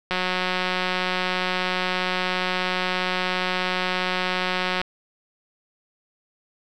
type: click train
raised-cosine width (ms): 0.3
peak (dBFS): -8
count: 862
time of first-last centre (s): 0.11-4.815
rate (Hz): 183
effects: none